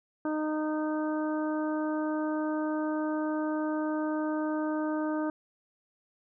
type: harmonic tone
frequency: 307.8 Hz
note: D#4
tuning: 19 cents flat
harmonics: 1 / 2 / 3 / 4 / 5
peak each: -29 / -35 / -39 / -41 / -43 dBFS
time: 0.25-5.3 s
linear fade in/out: 2 ms
effects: none